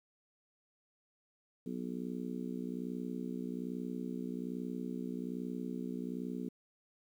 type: harmonic tone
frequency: 61.2 Hz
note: B1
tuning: 15 cents flat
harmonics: 3 / 4 / 5 / 6 / 7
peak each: -42 / -40 / -46 / -48 / -48 dBFS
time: 1.66-6.49 s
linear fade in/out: 5 ms
effects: 11-bit